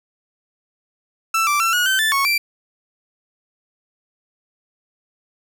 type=tone with pitch steps; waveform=30% pulse; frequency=1329 / 1171 / 1347 / 1451 / 1541 / 1758 / 1104 / 2350 Hz; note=E6 / D6 / E6 / F#6 / G6 / A6 / C#6 / D7; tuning=+14 / -5 / +37 / -34 / -30 / -2 / -7 / +1 cents; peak=-13 dBFS; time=1.34-2.38 s; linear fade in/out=5 ms; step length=130 ms; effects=none